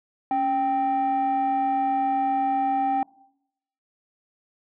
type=tone pair together; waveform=sine; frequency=277.2 / 784 Hz; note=C#4 / G5; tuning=0 / 0 cents; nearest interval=octave + tritone; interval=1800 cents; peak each=-26 / -19 dBFS; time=0.31-3.03 s; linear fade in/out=2 ms; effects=noise-tail reverb RT60 0.8 s tail -24 dB re dry + tanh soft clip ceiling -18 dBFS

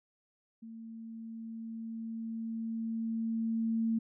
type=tone with level ramp; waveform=sine; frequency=225.9 Hz; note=A3; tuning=46 cents sharp; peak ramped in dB=-44 to -27 dBFS; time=0.62-3.99 s; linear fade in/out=10 ms; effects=none

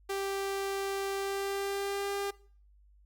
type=tone with pitch glide; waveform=sawtooth; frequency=392.5 to 399.8 Hz; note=G4 to G4; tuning=+2 to +34 cents; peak=-28 dBFS; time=0.09-2.31 s; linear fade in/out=10 ms; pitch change=+32 cents; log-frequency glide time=1.15-2.11 s; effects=noise-tail reverb RT60 0.5 s tail -21 dB re dry + added 50 Hz sine -58 dBFS peak until 3.05 s

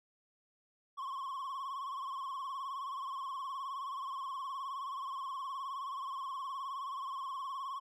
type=tone with vibrato; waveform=triangle; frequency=1079 Hz; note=C#6; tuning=47 cents flat; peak=-36 dBFS; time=0.97-7.8 s; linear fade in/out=20 ms; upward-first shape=sine; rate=19 Hz; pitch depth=83 cents each way; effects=none

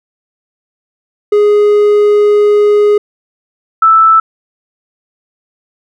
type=tone pair in turn; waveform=triangle / sine; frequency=415.3 / 1318.5 Hz; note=G#4 / E6; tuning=0 / 0 cents; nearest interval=octave + minor sixth; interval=2000 cents; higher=second; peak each=-3 dBFS; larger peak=neither; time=1.32-2.98 / 3.82-4.2 s; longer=first; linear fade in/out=5 ms; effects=none

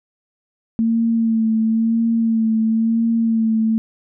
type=tone with vibrato; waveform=sine; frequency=225.4 Hz; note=A3; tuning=42 cents sharp; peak=-14 dBFS; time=0.79-3.78 s; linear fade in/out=0 ms; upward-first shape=sine; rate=0.98 Hz; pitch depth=30 cents each way; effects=none

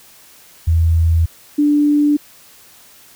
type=tone pair in turn; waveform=sine; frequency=82.41 / 293.7 Hz; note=E2 / D4; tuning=0 / 0 cents; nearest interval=octave + minor seventh; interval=2200 cents; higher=second; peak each=-10 dBFS; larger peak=neither; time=0.67-1.26 / 1.58-2.17 s; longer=neither; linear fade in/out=10 ms; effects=white hiss -45 dBFS RMS until 3.15 s

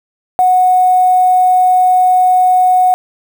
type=tone with quantisation; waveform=sine; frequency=735 Hz; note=F#5; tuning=12 cents flat; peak=-6 dBFS; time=0.39-2.94 s; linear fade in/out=0 ms; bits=5; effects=none

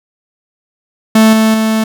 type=tone with level steps; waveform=45% pulse; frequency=220 Hz; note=A3; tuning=in tune; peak=-4 / -7 / -10 dBFS; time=1.15-1.84 s; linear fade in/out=5 ms; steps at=1.33 / 1.54 s; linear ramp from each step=2 ms; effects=none

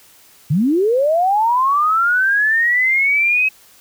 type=linear sweep; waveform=sine; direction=up; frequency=130.3 to 2564 Hz; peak=-12 dBFS; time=0.5-3.49 s; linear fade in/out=10 ms; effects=white hiss -48 dBFS RMS until 3.8 s

